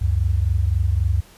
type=tone pair together; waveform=sine; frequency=70.2 / 93.93 Hz; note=C#2 / F#2; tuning=+22 / +27 cents; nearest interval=perfect fourth; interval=505 cents; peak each=-19 dBFS; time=0.01-1.21 s; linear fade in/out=10 ms; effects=pink hiss -49 dBFS RMS until 1.37 s + resampled to 32000 Hz